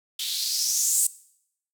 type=noise with band-pass filter sweep; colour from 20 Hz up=violet; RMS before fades=-25 dBFS; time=0.19-1.07 s; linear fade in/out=5 ms; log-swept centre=3400 to 8400 Hz; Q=4.2; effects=noise-tail reverb RT60 0.7 s tail -20 dB re dry